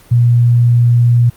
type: tone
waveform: sine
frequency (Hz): 119.8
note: A#2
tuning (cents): +48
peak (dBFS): -6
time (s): 0.11-1.3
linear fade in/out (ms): 10
effects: pink hiss -44 dBFS RMS until 1.36 s + Opus 48 kbps